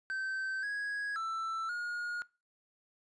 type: tone with pitch steps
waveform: triangle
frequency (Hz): 1548 / 1659 / 1329 / 1435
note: G6 / G#6 / E6 / F6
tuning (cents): -22 / -2 / +14 / +47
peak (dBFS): -32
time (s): 0.1-2.22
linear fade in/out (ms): 0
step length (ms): 530
effects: noise-tail reverb RT60 0.3 s tail -22 dB re dry + resampled to 22050 Hz